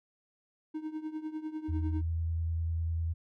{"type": "tone with tremolo", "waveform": "triangle", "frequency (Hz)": 311.1, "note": "D#4", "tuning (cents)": 0, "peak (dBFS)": -30, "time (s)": [0.74, 2.02], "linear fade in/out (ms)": 10, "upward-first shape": "triangle", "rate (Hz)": 10, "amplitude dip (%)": 85}
{"type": "tone with vibrato", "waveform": "sine", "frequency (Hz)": 82.41, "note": "E2", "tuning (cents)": 0, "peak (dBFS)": -29, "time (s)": [1.68, 3.14], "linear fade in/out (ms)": 20, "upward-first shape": "triangle", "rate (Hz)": 10, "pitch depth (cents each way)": 16}
{"effects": []}